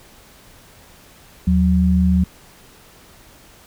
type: tone pair together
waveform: sine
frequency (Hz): 77.78 / 183.45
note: D#2 / F#3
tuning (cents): 0 / -15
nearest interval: octave + minor third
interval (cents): 1485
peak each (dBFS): -16 / -14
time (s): 1.47-2.24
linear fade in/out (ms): 5
effects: pink hiss -47 dBFS RMS until 3.66 s